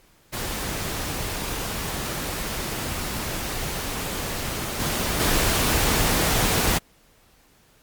pink noise with level steps, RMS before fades -29 / -25 / -21 dBFS, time 0.32-6.79 s, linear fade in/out 20 ms, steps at 4.8 / 5.2 s, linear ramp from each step 2 ms, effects pink hiss -58 dBFS RMS until 7.82 s + Opus 48 kbps

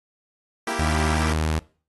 10% pulse chord, E diminished, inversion second, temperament equal, 233.1 / 329.6 / 392 Hz, Bb3 / E4 / G4, 0 / 0 / 0 cents, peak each -22 / -22 / -21 dBFS, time 0.67-1.33 s, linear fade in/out 2 ms
sawtooth tone with pitch glide, 77.78 to 78.32 Hz, D#2 to D#2, 0 to +12 cents, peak -17 dBFS, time 0.79-1.59 s, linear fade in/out 0 ms, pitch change +12 cents, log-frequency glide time 1.11-1.42 s
effects noise-tail reverb RT60 0.4 s tail -22 dB re dry + AAC 32 kbps

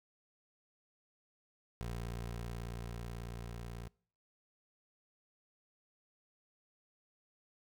20% pulse tone with level ramp, 58.27 Hz, A#1, in tune, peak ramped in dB -34 to -39 dBFS, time 1.81-3.88 s, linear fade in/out 0 ms, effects noise-tail reverb RT60 0.5 s tail -25 dB re dry

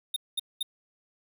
square tone bursts, 3682 Hz, A#7, 22 cents flat, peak -27 dBFS, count 3, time 0.14-0.629 s, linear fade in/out 5 ms, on 23 ms, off 210 ms, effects none

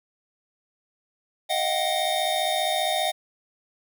square tone cluster, 625 / 710 / 765 / 3667 Hz, D#5 / F5 / G5 / A#7, +8 / +28 / -42 / -29 cents, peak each -29 dBFS, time 1.49-3.12 s, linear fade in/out 20 ms, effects none

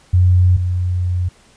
sine tone pair in turn, 90.5 / 89.87 Hz, F#2 / F#2, -38 / -50 cents, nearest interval unison, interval 12 cents, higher first, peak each -8 / -15 dBFS, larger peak first, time 0.13-0.57 / 0.57-1.29 s, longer second, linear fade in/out 10 ms, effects pink hiss -50 dBFS RMS until 1.56 s + resampled to 22050 Hz

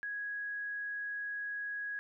sine tone, 1661.2 Hz, G#6, in tune, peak -36 dBFS, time 0.03-1.99 s, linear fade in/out 0 ms, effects none

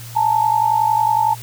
sine tone pair together, 856.1 / 907 Hz, A5 / A#5, -48 / -48 cents, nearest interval minor second, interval 100 cents, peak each -16 dBFS, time 0.15-1.35 s, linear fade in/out 20 ms, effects added 117 Hz sine -33 dBFS peak until 1.42 s + white hiss -38 dBFS RMS until 1.42 s

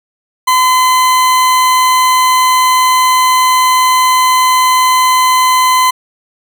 40% pulse tone, 1021 Hz, C6, 43 cents flat, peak -6 dBFS, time 0.47-5.91 s, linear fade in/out 10 ms, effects none

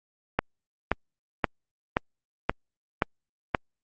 click train, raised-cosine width 0.5 ms, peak -6 dBFS, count 7, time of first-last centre 0.39-3.548 s, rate 1.9 Hz, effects Opus 48 kbps

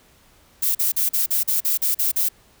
violet noise bursts, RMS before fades -20 dBFS, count 10, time 0.62-2.289 s, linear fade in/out 10 ms, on 130 ms, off 41 ms, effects pink hiss -55 dBFS RMS until 2.6 s

